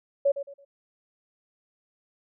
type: tone with echo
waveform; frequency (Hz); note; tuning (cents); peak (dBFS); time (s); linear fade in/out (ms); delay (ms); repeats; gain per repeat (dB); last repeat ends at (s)
sine; 560; C#5; +18; -18; 0.25-0.32; 10; 110; 3; -11; 0.65
effects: none